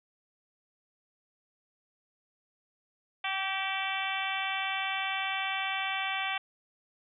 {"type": "harmonic tone with a mistuned harmonic", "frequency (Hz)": 385, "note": "G4", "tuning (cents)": -31, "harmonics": [2, 3, 4, 5, 6, 7, 8, 9], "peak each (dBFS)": [-36, -39, -39, -39, -36, -38, -40, -41], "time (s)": [3.24, 6.38], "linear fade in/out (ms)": 5, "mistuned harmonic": 4, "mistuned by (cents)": 22, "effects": []}